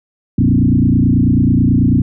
sine tone with frequency modulation, 180.6 Hz, F#3, 42 cents flat, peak -8 dBFS, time 0.38-2.02 s, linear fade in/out 5 ms, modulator 29.2 Hz, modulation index 3.5, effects none

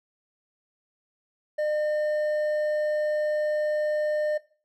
sine tone with hard clipping, 605 Hz, D#5, 49 cents flat, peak -25 dBFS, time 1.58-4.38 s, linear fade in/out 10 ms, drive 5 dB, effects noise-tail reverb RT60 0.4 s tail -18 dB re dry

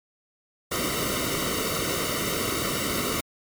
pink noise with comb filter, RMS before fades -27 dBFS, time 0.71-3.21 s, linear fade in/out 10 ms, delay 1.2 ms, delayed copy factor -0.9, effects MP3 96 kbps

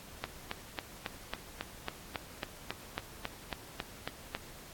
click train, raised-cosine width 0.3 ms, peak -18 dBFS, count 16, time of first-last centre 0.24-4.35 s, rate 3.65 Hz, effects pink hiss -51 dBFS RMS until 4.73 s + AAC 64 kbps

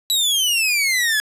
sawtooth exponential sweep, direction down, 3953 to 1676 Hz, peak -13 dBFS, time 0.1-1.2 s, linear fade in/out 0 ms, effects resampled to 32000 Hz + 8-bit

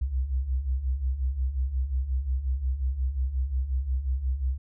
sine beating tone pair, 61.5 / 67.1 Hz, B1 / C2, -7 / +44 cents, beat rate 5.6 Hz, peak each -30 / -25 dBFS, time 0.01-4.58 s, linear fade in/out 10 ms, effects tanh soft clip ceiling -18 dBFS

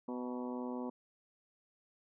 harmonic tone with a mistuned harmonic, 124.4 Hz, B2, 13 cents sharp, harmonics 2 / 3 / 4 / 5 / 6 / 7 / 8 / 9, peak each -39 / -46 / -46 / -51 / -54 / -51 / -50 / -56 dBFS, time 0.08-0.9 s, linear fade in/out 5 ms, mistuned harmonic 8, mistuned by -39 cents, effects none

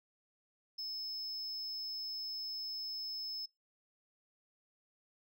sine tone, 5220 Hz, E8, 18 cents flat, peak -36 dBFS, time 0.78-3.46 s, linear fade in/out 10 ms, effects noise-tail reverb RT60 0.2 s tail -21 dB re dry + tanh soft clip ceiling -38 dBFS

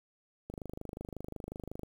click train, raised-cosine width 2 ms, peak -27 dBFS, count 35, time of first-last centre 0.5-1.833 s, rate 25.5 Hz, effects 9-bit

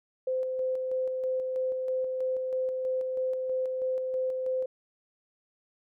sine tone with tremolo, 516 Hz, C5, 24 cents flat, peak -26 dBFS, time 0.27-4.66 s, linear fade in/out 5 ms, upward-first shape square, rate 3.1 Hz, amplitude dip 30%, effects none

